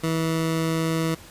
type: tone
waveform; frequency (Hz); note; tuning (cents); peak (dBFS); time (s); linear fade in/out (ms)
20% pulse; 162.3; E3; -27; -17; 0.03-1.15; 10
effects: pink hiss -46 dBFS RMS until 1.3 s + resampled to 32000 Hz

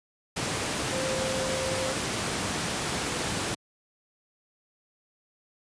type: tone in noise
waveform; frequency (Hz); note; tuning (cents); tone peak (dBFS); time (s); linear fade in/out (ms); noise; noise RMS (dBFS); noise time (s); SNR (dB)
sine; 525; C5; +6; -30; 0.92-1.94; 10; pink; -29; 0.36-3.55; -4
effects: high-pass 100 Hz 12 dB/octave + resampled to 22050 Hz

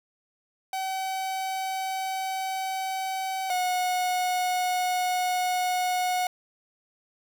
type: tone pair in turn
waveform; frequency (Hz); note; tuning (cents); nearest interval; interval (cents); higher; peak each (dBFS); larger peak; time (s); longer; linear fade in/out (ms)
45% pulse; 762 / 729.1; G5 / F#5; -49 / -26; minor second; 77; first; -28 / -24; second; 0.73-3.5 / 3.5-6.27; neither; 2
effects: none

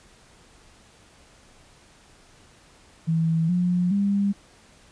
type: tone with pitch steps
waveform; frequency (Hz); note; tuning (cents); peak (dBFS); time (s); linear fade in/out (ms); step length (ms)
sine; 163 / 178.2 / 200.2; E3 / F3 / G3; -19 / +35 / +37; -19; 3.07-4.33; 20; 420
effects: pink hiss -54 dBFS RMS until 4.91 s + resampled to 22050 Hz

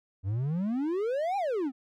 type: exponential two-way sweep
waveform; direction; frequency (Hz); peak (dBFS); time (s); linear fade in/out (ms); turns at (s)
triangle; up then down; 90.7 to 825 to 244.9; -25; 0.23-1.72; 50; 1.37
effects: none

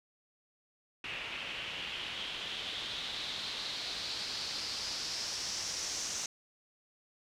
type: noise with low-pass filter sweep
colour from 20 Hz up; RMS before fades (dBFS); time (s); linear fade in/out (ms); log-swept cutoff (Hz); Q
white; -39; 1.04-6.26; 2; 2600 to 6200; 3.9
effects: none

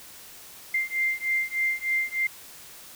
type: beating tone pair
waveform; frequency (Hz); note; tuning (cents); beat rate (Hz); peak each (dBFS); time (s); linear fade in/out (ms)
sine; 2093 / 2096.3; C7 / C7; 0 / +3; 3.3; -27; 0.74-2.27; 5
effects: white hiss -46 dBFS RMS until 2.95 s

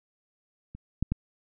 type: clicks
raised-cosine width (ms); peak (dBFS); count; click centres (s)
5; -29 / -13 / -14; 3; 0.75 / 1.026 / 1.12
effects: none

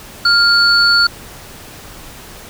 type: tone pair together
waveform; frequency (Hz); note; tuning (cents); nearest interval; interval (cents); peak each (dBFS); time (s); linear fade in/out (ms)
sine; 1400 / 4445; F6 / C#8; +4 / +4; octave + minor sixth; 2000; -10; 0.25-1.07; 5
effects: tanh soft clip ceiling -1 dBFS + pink hiss -35 dBFS RMS until 2.49 s

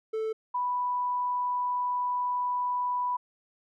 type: tone pair in turn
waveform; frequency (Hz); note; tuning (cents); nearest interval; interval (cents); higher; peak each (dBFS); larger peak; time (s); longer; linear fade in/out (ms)
triangle / sine; 440 / 987.8; A4 / B5; 0 / 0; octave + major second; 1400; second; -26; neither; 0.13-0.33 / 0.54-3.17; second; 10
effects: none

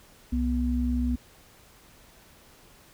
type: tone pair together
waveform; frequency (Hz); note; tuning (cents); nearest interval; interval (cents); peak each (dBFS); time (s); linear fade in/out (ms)
sine; 64.81 / 244.7; C2 / B3; -16 / -16; octave + major seventh; 2300; -26; 0.32-1.16; 10
effects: pink hiss -55 dBFS RMS until 2.93 s

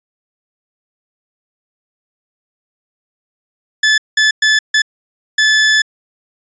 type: tone bursts at uneven times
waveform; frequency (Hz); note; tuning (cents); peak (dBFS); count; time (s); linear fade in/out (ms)
sawtooth; 1734; A6; -26; -5; 5; 3.83-3.98 / 4.17-4.31 / 4.42-4.59 / 4.74-4.82 / 5.38-5.82; 5
effects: resampled to 16000 Hz

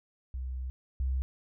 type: tone pair in turn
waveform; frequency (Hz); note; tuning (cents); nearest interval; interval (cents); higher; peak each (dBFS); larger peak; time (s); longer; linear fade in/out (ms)
sine; 64 / 65.16; C2 / C2; -38 / -7; unison; 31; second; -33 / -27; second; 0.34-0.7 / 1-1.22; first; 0
effects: none

